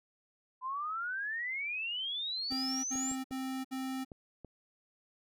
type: exponential sweep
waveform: sine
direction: up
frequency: 1003 to 7710 Hz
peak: -34 dBFS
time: 0.61-3.16 s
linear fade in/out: 50 ms
type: tone bursts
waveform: square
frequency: 262.7 Hz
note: C4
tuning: 7 cents sharp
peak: -36 dBFS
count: 4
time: 2.5-4.049 s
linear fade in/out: 20 ms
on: 340 ms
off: 63 ms
type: clicks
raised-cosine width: 2 ms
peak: -34 dBFS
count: 6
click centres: 2.523 / 2.956 / 3.115 / 3.311 / 4.118 / 4.447 s
effects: none